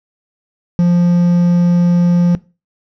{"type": "tone with quantisation", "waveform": "triangle", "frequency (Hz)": 174.61, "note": "F3", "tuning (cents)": 0, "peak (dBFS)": -6, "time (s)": [0.79, 2.35], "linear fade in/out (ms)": 0, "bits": 5, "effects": ["noise-tail reverb RT60 0.3 s tail -20 dB re dry", "low-pass 3000 Hz 12 dB/octave"]}